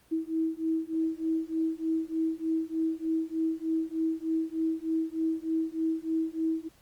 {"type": "beating tone pair", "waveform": "sine", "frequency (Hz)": [321.1, 324.4], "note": ["E4", "E4"], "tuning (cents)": [-45, -28], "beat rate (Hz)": 3.3, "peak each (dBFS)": [-30, -30], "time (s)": [0.11, 6.69], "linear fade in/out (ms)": 20, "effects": ["pink hiss -62 dBFS RMS until 6.81 s", "Opus 24 kbps"]}